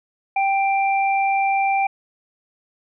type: tone pair together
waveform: sine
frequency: 784 / 2362 Hz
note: G5 / D7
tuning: 0 / +9 cents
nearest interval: octave + perfect fifth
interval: 1909 cents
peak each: -17 / -24 dBFS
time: 0.36-1.87 s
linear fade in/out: 5 ms
effects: none